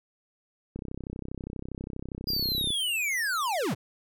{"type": "click train", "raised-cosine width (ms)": 3, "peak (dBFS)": -23, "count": 64, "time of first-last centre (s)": [0.76, 2.704], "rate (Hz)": 32.4}
{"type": "linear sweep", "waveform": "square", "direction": "down", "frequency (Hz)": [4897, 81.2], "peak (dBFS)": -27, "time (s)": [2.27, 3.75], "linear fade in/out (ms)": 20}
{"effects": []}